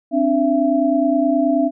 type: tone cluster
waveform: sine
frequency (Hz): 265 / 294.5 / 670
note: C4 / D4 / E5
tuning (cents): +22 / +5 / +28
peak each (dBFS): -18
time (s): 0.11-1.71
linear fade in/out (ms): 50
effects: none